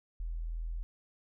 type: tone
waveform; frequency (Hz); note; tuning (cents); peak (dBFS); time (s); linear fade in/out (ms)
sine; 41.2; E1; 0; -34; 0.2-0.83; 0
effects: none